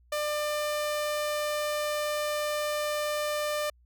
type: tone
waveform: sawtooth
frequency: 597 Hz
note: D5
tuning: 28 cents sharp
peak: -24 dBFS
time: 0.12-3.7 s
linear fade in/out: 5 ms
effects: added 60 Hz sine -58 dBFS peak until 3.85 s